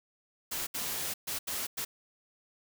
white noise bursts at uneven times, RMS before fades -35 dBFS, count 5, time 0.51-0.67 / 0.74-1.14 / 1.27-1.39 / 1.47-1.67 / 1.77-1.85 s, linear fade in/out 10 ms, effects none

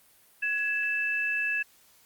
sine tone pair together, 1676.3 / 2637 Hz, G#6 / E7, +16 / 0 cents, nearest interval minor sixth, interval 784 cents, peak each -29 / -28 dBFS, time 0.42-1.63 s, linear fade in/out 10 ms, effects white hiss -60 dBFS RMS until 2.05 s + Opus 32 kbps

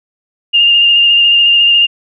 sine tone with vibrato, 2814 Hz, F7, 12 cents sharp, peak -5 dBFS, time 0.53-1.87 s, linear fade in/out 20 ms, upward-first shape square, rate 14 Hz, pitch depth 15 cents each way, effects none

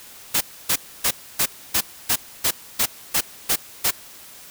white noise bursts, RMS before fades -19 dBFS, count 11, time 0.34-3.91 s, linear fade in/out 10 ms, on 70 ms, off 280 ms, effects white hiss -43 dBFS RMS until 4.5 s

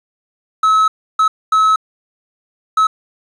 triangle tone bursts at uneven times, 1291 Hz, E6, 37 cents flat, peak -7 dBFS, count 4, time 0.63-0.88 / 1.19-1.28 / 1.52-1.76 / 2.77-2.87 s, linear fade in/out 5 ms, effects resampled to 24000 Hz + 7-bit

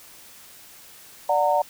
sine chord, D augmented, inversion none, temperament just, 587.3 / 734.2 / 917.7 Hz, D5 / F#5 / A#5, 0 / -14 / -27 cents, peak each -22 dBFS, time 1.29-1.62 s, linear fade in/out 5 ms, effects white hiss -47 dBFS RMS until 1.69 s

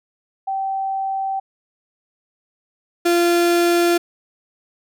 sine / 35% pulse tone pair in turn, 775 / 345.2 Hz, G5 / F4, -20 / -20 cents, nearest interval octave + major second, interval 1400 cents, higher first, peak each -20 / -12 dBFS, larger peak second, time 0.47-1.4 / 3.05-3.98 s, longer neither, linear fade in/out 10 ms, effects none

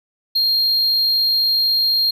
triangle tone, 4218 Hz, C8, 13 cents sharp, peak -13 dBFS, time 0.35-2.11 s, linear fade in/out 10 ms, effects none

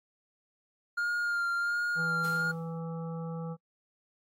triangle tone with vibrato, 1408 Hz, F6, 14 cents sharp, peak -26 dBFS, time 0.97-2.52 s, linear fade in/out 10 ms, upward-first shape sine, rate 1.4 Hz, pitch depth 23 cents each way
harmonic tone, 164.81 Hz, E3, in tune, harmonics 1 / 3 / 5 / 7 / 8, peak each -35 / -42 / -48 / -51 / -52 dBFS, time 1.95-3.57 s, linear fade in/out 50 ms
white noise with exponential decay, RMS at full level -45 dBFS, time 2.24-2.8 s, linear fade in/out 5 ms, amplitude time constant 120 ms
effects noise-tail reverb RT60 0.1 s tail -26 dB re dry + AAC 48 kbps

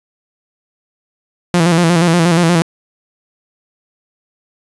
sawtooth tone with vibrato, 170 Hz, F3, 46 cents flat, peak -5 dBFS, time 1.54-2.62 s, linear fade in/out 0 ms, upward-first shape square, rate 8.4 Hz, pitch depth 61 cents each way, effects resampled to 24000 Hz + 7-bit

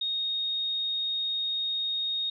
sine tone, 3722 Hz, A#7, 3 cents flat, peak -27 dBFS, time 0.01-2.3 s, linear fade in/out 5 ms, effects none

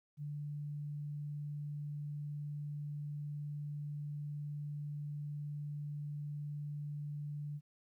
sine tone, 146.83 Hz, D3, in tune, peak -39 dBFS, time 0.17-7.61 s, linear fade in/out 50 ms, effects 13-bit

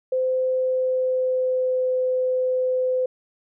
sine tone with pitch glide, 515 to 510.3 Hz, C5 to C5, -28 to -43 cents, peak -19 dBFS, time 0.12-3.06 s, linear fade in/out 5 ms, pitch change -15 cents, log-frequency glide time 0.49-1.9 s, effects none

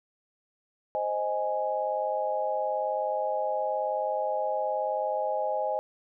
sine chord, Ab major, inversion first, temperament equal, 523.3 / 622.3 / 830.6 Hz, C5 / Eb5 / Ab5, 0 / 0 / 0 cents, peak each -32 / -30 / -30 dBFS, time 0.95-5.79 s, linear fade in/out 0 ms, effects none

